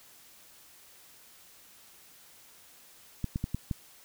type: clicks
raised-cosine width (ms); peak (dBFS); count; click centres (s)
5; -18; 5; 3.243 / 3.359 / 3.441 / 3.546 / 3.712
effects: white hiss -56 dBFS RMS until 4.04 s